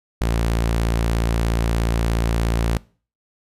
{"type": "tone", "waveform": "sawtooth", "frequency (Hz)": 56.9, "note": "A#1", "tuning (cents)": -41, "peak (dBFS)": -14, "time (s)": [0.21, 2.77], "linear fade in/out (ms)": 0, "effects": ["noise-tail reverb RT60 0.4 s tail -22 dB re dry", "resampled to 32000 Hz"]}